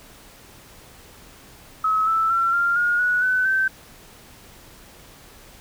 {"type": "tone with pitch steps", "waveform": "sine", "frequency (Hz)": [1285, 1319.6, 1355.1, 1391.6, 1429.1, 1467.6, 1507.1, 1547.7], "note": ["E6", "E6", "E6", "F6", "F6", "F#6", "F#6", "G6"], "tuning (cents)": [-45, 1, 47, -7, 39, -15, 31, -23], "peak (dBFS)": -17, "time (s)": [1.84, 3.68], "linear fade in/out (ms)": 5, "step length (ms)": 230, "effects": ["pink hiss -47 dBFS RMS until 5.6 s"]}